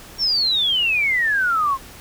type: exponential sweep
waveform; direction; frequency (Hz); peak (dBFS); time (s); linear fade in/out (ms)
sine; down; 5588 to 1046.5; -16; 0.18-1.78; 50
effects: pink hiss -41 dBFS RMS until 2 s